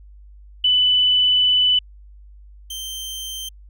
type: tone pair in turn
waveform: sine / sawtooth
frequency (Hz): 2992 / 3128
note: F#7 / G7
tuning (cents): +19 / -4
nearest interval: minor second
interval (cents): 77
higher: second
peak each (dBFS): -13 / -25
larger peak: first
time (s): 0.64-1.79 / 2.7-3.49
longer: first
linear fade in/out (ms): 5
effects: added 50 Hz sine -41 dBFS peak until 3.69 s